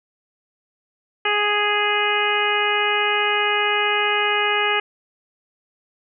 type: harmonic tone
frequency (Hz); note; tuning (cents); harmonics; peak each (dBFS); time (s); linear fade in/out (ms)
415.3; G#4; 0; 1 / 2 / 3 / 4 / 5 / 6 / 7; -25 / -25 / -25 / -25 / -25 / -25 / -25; 1.25-4.8; 5
effects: none